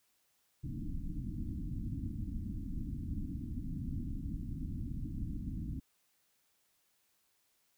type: low-pass noise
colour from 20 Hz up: pink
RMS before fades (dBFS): -39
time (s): 0.63-5.8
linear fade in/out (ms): 10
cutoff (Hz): 310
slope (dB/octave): 96
effects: white hiss -75 dBFS RMS until 7.77 s